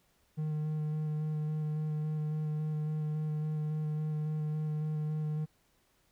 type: tone with vibrato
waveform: triangle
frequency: 153.3 Hz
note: D#3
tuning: 25 cents flat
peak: -29 dBFS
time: 0.37-5.46 s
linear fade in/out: 20 ms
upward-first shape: square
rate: 3.6 Hz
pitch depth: 11 cents each way
effects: pink hiss -71 dBFS RMS until 6.11 s